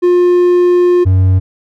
triangle tone pair in turn, 355.2 / 93.57 Hz, F4 / F#2, +29 / +20 cents, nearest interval octave + major seventh, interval 2309 cents, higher first, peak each -4 dBFS, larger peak neither, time 0.02-1.05 / 1.05-1.4 s, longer first, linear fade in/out 20 ms, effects none

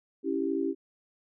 sine chord, C# diminished, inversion none, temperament equal, 277.2 / 329.6 / 392 Hz, C#4 / E4 / G4, 0 / 0 / 0 cents, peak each -31 dBFS, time 0.23-0.75 s, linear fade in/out 50 ms, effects none

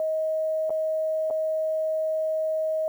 sine tone with dropouts, 631 Hz, D#5, 24 cents sharp, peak -23 dBFS, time 0-2.88 s, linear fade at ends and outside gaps 1 ms, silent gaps 0.696-0.704 / 1.302-1.308 s, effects 9-bit

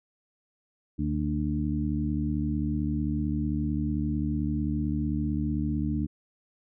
harmonic tone with a mistuned harmonic, 75.6 Hz, D#2, 49 cents flat, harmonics 1 / 2 / 3 / 4, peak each -31 / -31 / -31 / -31 dBFS, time 0.98-6.07 s, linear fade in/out 20 ms, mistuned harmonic 4, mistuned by -25 cents, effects none

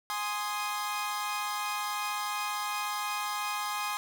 sawtooth chord, Ab major, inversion none, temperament equal, 830.6 / 1046.5 / 1244.5 Hz, Ab5 / C6 / Eb6, 0 / 0 / 0 cents, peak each -32 dBFS, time 0.1-3.97 s, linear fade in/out 0 ms, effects none

